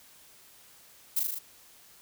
violet noise with echo, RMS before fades -26 dBFS, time 1.16-1.2 s, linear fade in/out 10 ms, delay 38 ms, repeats 5, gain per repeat -2 dB, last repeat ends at 1.39 s, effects white hiss -56 dBFS RMS until 2.01 s

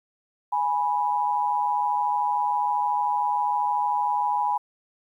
sine tone pair together, 830.6 / 983.5 Hz, G#5 / B5, 0 / -7 cents, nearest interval minor third, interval 293 cents, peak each -24 dBFS, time 0.52-4.58 s, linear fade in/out 10 ms, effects 10-bit

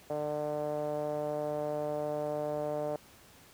5% pulse tone with low-pass filter, 149.5 Hz, D3, 31 cents sharp, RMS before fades -34 dBFS, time 0.1-2.96 s, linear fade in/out 2 ms, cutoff 600 Hz, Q 3.8, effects pink hiss -57 dBFS RMS until 3.53 s + high-pass 60 Hz 12 dB/octave

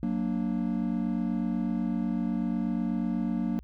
triangle chord, Gb augmented, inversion none, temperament equal, 185 / 233.1 / 293.7 Hz, Gb3 / Bb3 / D4, 0 / 0 / 0 cents, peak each -29 / -27 / -32 dBFS, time 0.03-3.59 s, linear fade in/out 0 ms, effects added 59 Hz sine -47 dBFS peak until 3.63 s

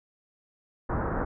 pink low-pass noise, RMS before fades -29 dBFS, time 0.89-1.25 s, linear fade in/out 10 ms, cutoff 1600 Hz, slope 48 dB/octave, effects none

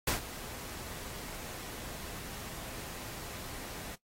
pink noise with ADSR envelope, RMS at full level -28 dBFS, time 0.07-3.96 s, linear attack 5 ms, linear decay 120 ms, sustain -16 dB, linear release 19 ms, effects noise-tail reverb RT60 0.1 s tail -17 dB re dry + AAC 48 kbps

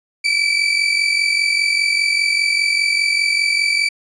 30% pulse tone pair together, 2292 / 2337 Hz, D7 / D7, -43 / -9 cents, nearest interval unison, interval 34 cents, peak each -15 dBFS, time 0.24-3.89 s, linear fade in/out 10 ms, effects resampled to 22050 Hz

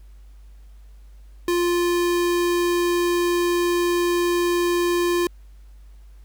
square tone, 349.2 Hz, F4, in tune, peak -19 dBFS, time 1.48-5.27 s, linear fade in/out 2 ms, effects added 50 Hz sine -42 dBFS peak until 6.24 s + pink hiss -63 dBFS RMS until 6.24 s

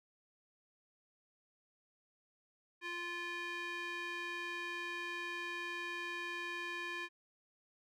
square tone with band-pass filter, 347.8 Hz, F4, 7 cents flat, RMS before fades -42 dBFS, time 2.81-7.09 s, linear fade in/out 50 ms, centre 2100 Hz, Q 2.2, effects none

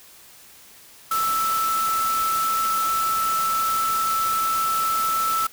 sine tone in noise, 1318.5 Hz, E6, in tune, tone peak -20 dBFS, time 1.11-5.47 s, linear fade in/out 5 ms, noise white, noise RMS -30 dBFS, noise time 1.11-5.47 s, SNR +7 dB, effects white hiss -48 dBFS RMS until 5.52 s

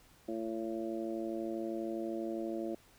harmonic tone, 112.4 Hz, A2, 37 cents sharp, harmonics 2 / 3 / 4 / 5 / 6, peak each -42 / -37 / -48 / -43 / -45 dBFS, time 0.28-2.75 s, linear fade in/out 5 ms, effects pink hiss -63 dBFS RMS until 2.98 s

